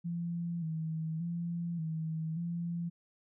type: tone with vibrato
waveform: sine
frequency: 165.2 Hz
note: E3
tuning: 4 cents sharp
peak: -33 dBFS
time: 0.04-2.9 s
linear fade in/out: 20 ms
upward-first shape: square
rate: 0.86 Hz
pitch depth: 57 cents each way
effects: none